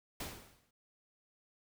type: noise with exponential decay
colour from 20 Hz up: pink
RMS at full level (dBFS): -39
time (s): 0.2-0.71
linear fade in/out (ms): 5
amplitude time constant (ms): 110
effects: none